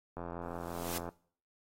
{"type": "click train", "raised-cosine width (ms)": 1, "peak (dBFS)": -27, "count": 80, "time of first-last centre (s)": [0.17, 1.09], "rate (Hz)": 85.9}
{"type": "noise with exponential growth", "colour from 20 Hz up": "white", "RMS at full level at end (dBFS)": -37, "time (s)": [0.42, 0.98], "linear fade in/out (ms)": 2, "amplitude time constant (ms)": 120}
{"effects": ["noise-tail reverb RT60 0.5 s tail -20 dB re dry", "AAC 48 kbps"]}